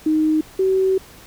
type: tone pair in turn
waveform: sine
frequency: 311.1 / 380.1 Hz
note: D#4 / F#4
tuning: 0 / +47 cents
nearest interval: minor third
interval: 347 cents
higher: second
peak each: -14 dBFS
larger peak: neither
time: 0.06-0.41 / 0.59-0.98 s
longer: second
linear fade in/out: 5 ms
effects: pink hiss -44 dBFS RMS until 1.26 s